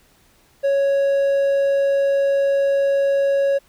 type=tone; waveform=triangle; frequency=554.4 Hz; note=C#5; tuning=in tune; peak=-13 dBFS; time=0.63-3.59 s; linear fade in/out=20 ms; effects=pink hiss -56 dBFS RMS until 3.68 s